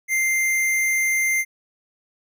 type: tone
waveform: square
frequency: 2093 Hz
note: C7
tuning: in tune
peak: -19 dBFS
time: 0.08-1.45 s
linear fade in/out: 50 ms
effects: none